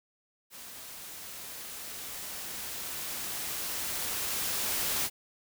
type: noise with level ramp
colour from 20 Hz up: white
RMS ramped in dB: -46 to -30 dBFS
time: 0.5-5.1 s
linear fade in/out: 50 ms
effects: none